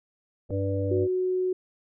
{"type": "harmonic tone", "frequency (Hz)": 98, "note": "G2", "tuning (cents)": 0, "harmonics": [1, 3, 5, 6], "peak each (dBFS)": [-27, -32, -30, -35], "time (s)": [0.49, 1.08], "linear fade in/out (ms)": 50}
{"type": "click", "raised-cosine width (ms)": 2, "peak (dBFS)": -22, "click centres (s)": 0.506}
{"type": "tone", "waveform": "sine", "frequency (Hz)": 368.7, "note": "F#4", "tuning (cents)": -6, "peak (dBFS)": -23, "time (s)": [0.91, 1.53], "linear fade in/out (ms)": 5}
{"effects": []}